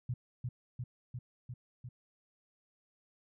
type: tone with echo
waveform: sine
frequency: 123.47 Hz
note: B2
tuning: in tune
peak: -32 dBFS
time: 0.09-0.14 s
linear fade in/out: 5 ms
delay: 350 ms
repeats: 5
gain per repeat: -2 dB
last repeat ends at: 1.89 s
effects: none